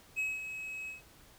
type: tone with ADSR envelope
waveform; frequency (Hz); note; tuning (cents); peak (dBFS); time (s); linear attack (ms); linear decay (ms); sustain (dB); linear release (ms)
triangle; 2560; D#7; +49; -28; 0.16-1.02; 29; 210; -9; 140
effects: pink hiss -59 dBFS RMS until 1.38 s